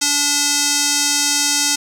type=tone with band-pass filter; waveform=square; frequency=288.4 Hz; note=D4; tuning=31 cents flat; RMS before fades=-17 dBFS; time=0.01-1.76 s; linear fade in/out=10 ms; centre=6500 Hz; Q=1.9; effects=none